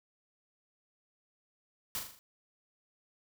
white noise with echo, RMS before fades -36 dBFS, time 1.95-1.99 s, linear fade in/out 0 ms, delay 40 ms, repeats 5, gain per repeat -5 dB, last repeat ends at 2.19 s, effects none

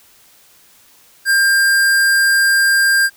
square tone, 1597 Hz, G6, 32 cents sharp, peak -11 dBFS, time 1.25-3.1 s, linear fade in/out 50 ms, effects white hiss -49 dBFS RMS until 3.16 s

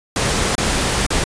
pink noise with dropouts, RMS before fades -18 dBFS, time 0.16-1.24 s, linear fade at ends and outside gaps 2 ms, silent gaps 0.553-0.58 / 1.065-1.104 s, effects resampled to 22050 Hz

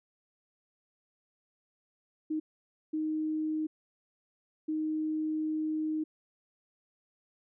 sine tone bursts at uneven times, 311.1 Hz, D#4, in tune, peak -29 dBFS, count 3, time 2.3-2.4 / 2.93-3.67 / 4.68-6.04 s, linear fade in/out 10 ms, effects none

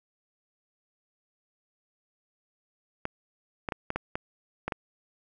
clicks, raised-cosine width 0.5 ms, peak -15 dBFS, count 8, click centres 3.054 / 3.688 / 3.722 / 3.904 / 3.96 / 4.155 / 4.68 / 4.722 s, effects none

